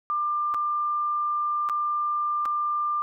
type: tone with dropouts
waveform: sine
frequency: 1193 Hz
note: D6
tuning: 27 cents sharp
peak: -23 dBFS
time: 0.1-3.02 s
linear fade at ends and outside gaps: 0 ms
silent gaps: 0.54-0.545 / 1.689-1.697 / 2.454-2.458 s
effects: none